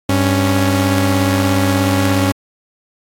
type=tone pair together; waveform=sawtooth; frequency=98 / 277.2 Hz; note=G2 / C#4; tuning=0 / 0 cents; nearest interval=octave + tritone; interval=1800 cents; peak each=-11 dBFS; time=0.09-2.32 s; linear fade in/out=5 ms; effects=AAC 64 kbps